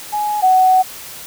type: tone pair in turn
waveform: sine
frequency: 838 / 746.6 Hz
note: G#5 / F#5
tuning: +15 / +15 cents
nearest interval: major second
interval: 200 cents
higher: first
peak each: -16 / -8 dBFS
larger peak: second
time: 0.12-0.42 / 0.42-0.83 s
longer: second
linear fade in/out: 20 ms
effects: white hiss -33 dBFS RMS until 1.26 s